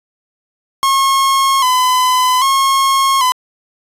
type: tone with vibrato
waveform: 45% pulse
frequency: 1046.5 Hz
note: C6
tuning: in tune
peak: -10 dBFS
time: 0.83-3.32 s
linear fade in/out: 0 ms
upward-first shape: square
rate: 0.63 Hz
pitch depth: 61 cents each way
effects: resampled to 32000 Hz